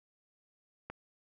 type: click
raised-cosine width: 0.5 ms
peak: -26 dBFS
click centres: 0.9 s
effects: none